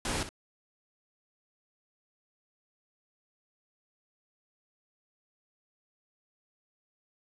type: noise with echo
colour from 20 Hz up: pink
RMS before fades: -32 dBFS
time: 0.05-0.23 s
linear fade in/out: 2 ms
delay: 61 ms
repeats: 1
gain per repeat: -11 dB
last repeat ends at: 0.291 s
effects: resampled to 24000 Hz